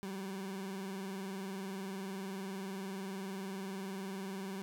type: tone with vibrato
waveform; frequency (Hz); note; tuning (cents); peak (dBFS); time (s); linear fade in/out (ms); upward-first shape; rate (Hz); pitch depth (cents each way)
30% pulse; 193.3; G3; -24; -37; 0.03-4.62; 0; sine; 20; 77
effects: 13-bit